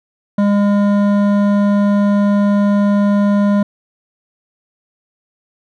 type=tone with hard clipping; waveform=sine; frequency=203.2 Hz; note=G#3; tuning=38 cents flat; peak=-12 dBFS; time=0.38-3.63 s; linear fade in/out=5 ms; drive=12 dB; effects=none